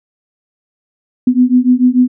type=beating tone pair; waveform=sine; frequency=246.9 / 253.7 Hz; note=B3 / B3; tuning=0 / +47 cents; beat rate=6.8 Hz; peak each=-10 dBFS; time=1.27-2.08 s; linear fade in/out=5 ms; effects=none